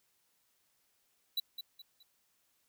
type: tone with echo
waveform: square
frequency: 3951 Hz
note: B7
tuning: in tune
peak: -31 dBFS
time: 1.37-1.4 s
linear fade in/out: 5 ms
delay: 210 ms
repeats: 3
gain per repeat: -9 dB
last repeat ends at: 2.03 s
effects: white hiss -75 dBFS RMS until 2.68 s